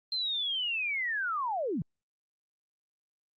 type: linear sweep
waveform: sine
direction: down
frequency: 4171 to 130.81 Hz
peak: -29 dBFS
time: 0.12-1.82 s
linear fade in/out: 2 ms
effects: Opus 24 kbps